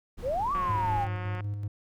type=noise; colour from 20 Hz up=brown; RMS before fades=-39 dBFS; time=0.17-1.06 s; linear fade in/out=20 ms
type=exponential two-way sweep; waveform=sine; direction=up then down; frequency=462.1 to 1174.7 to 769 Hz; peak=-26 dBFS; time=0.22-1.08 s; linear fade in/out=50 ms; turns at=0.53 s
type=click train; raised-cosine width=0.5 ms; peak=-25 dBFS; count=156; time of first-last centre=0.55-1.406 s; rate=181 Hz
type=tone with tremolo; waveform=triangle; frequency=102.6 Hz; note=G#2; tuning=21 cents flat; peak=-27 dBFS; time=0.69-1.68 s; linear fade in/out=5 ms; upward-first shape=square; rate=5.3 Hz; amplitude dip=35%
effects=none